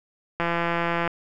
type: click train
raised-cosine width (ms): 0.5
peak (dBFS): -10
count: 116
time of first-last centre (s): 0.4-1.076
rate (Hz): 170
effects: none